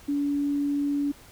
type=tone; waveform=sine; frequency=286 Hz; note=D4; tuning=46 cents flat; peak=-23 dBFS; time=0.08-1.12 s; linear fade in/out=10 ms; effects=pink hiss -51 dBFS RMS until 1.31 s